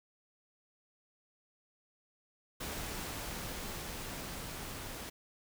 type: noise with level ramp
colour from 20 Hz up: pink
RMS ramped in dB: -40 to -44 dBFS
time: 2.6-5.1 s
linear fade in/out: 10 ms
effects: none